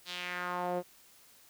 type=tone with band-pass filter sweep; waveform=sawtooth; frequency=178.5 Hz; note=F3; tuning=38 cents sharp; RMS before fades=-36 dBFS; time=0.05-0.83 s; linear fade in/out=50 ms; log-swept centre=4200 to 480 Hz; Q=2.3; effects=white hiss -60 dBFS RMS until 1.49 s